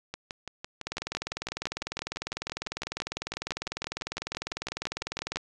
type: two click trains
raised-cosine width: 0.2 ms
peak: -18 / -14 dBFS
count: 32 / 91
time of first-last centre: 0.14-5.359 / 0.87-5.37 s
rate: 5.94 / 20 Hz
effects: resampled to 22050 Hz